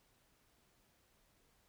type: silence
effects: pink hiss -73 dBFS RMS until 1.68 s